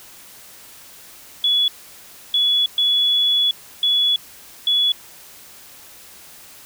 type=tone bursts at uneven times; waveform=sine; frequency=3398 Hz; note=G#7; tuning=39 cents sharp; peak=-14 dBFS; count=5; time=1.44-1.68 / 2.34-2.66 / 2.78-3.51 / 3.83-4.16 / 4.67-4.92 s; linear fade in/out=2 ms; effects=white hiss -43 dBFS RMS until 6.65 s